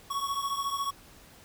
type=beating tone pair; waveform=square; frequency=1108.7 / 1122.7 Hz; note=C#6 / C#6; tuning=0 / +22 cents; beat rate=14 Hz; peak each=-32 / -35 dBFS; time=0.1-0.91 s; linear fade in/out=10 ms; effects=pink hiss -54 dBFS RMS until 1.44 s